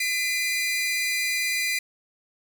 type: tone pair together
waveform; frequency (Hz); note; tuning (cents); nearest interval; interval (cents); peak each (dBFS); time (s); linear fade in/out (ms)
sawtooth; 2021 / 2403; B6 / D7; +39 / +39; minor third; 300; -23; 0-1.79; 5
effects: none